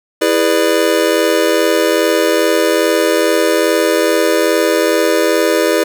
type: chord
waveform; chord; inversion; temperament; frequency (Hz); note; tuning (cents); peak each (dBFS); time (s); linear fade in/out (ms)
square; E dominant seventh; none; just; 329.6 / 412 / 494.4 / 593.3; E4 / G#4 / B4 / D5; 0 / -14 / +2 / +18; -17; 0.21-5.84; 10
effects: none